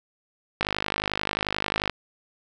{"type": "click train", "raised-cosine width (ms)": 0.3, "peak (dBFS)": -8, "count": 67, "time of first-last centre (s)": [0.61, 1.897], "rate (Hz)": 51.3, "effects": []}